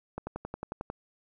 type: click train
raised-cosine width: 1 ms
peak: -21 dBFS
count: 9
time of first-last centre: 0.18-0.901 s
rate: 11.1 Hz
effects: none